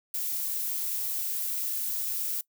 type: noise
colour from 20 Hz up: violet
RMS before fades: -31 dBFS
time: 0.14-2.41 s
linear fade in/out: 2 ms
effects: noise-tail reverb RT60 0.1 s tail -22 dB re dry